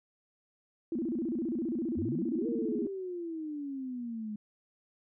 sine tone with vibrato, 280.9 Hz, C#4, 23 cents sharp, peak -30 dBFS, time 0.92-2.87 s, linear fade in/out 2 ms, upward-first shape square, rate 15 Hz, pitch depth 290 cents each way
sine exponential two-way sweep, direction up then down, 80.2 to 474.2 to 207.9 Hz, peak -35 dBFS, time 1.97-4.36 s, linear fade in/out 5 ms, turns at 2.47 s
effects none

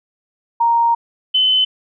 sine tone pair in turn, 932.3 / 3038 Hz, A#5 / F#7, 0 / +45 cents, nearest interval octave + minor sixth, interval 2045 cents, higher second, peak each -11 dBFS, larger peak neither, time 0.6-0.95 / 1.34-1.65 s, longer first, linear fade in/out 10 ms, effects none

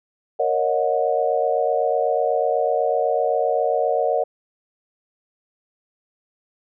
sine chord, D# minor seventh, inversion second, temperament equal with one note detuned, 466.2 / 554.4 / 622.3 / 729.8 Hz, A#4 / C#5 / D#5 / F#5, 0 / 0 / 0 / -24 cents, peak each -23 dBFS, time 0.39-4.24 s, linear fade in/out 10 ms, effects none

